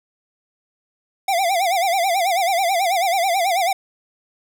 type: tone with vibrato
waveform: square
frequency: 730 Hz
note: F#5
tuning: 24 cents flat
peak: -17 dBFS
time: 1.28-3.73 s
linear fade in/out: 5 ms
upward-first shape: sine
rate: 9.2 Hz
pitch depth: 150 cents each way
effects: none